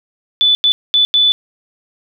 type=tone bursts at uneven times; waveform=sine; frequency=3484 Hz; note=A7; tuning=18 cents flat; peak=-8 dBFS; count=4; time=0.41-0.55 / 0.64-0.72 / 0.94-1.05 / 1.14-1.32 s; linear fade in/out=0 ms; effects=none